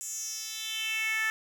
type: tone with high-pass filter sweep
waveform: 10% pulse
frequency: 440 Hz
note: A4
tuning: in tune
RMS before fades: -33 dBFS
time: 0.01-1.3 s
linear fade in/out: 0 ms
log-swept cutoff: 7800 to 1700 Hz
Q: 3.9
effects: none